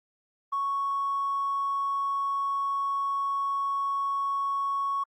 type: tone with tanh clipping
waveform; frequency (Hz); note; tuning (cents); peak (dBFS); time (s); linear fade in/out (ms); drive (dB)
triangle; 1108.7; C#6; 0; -25; 0.52-5.04; 10; 1
effects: Opus 32 kbps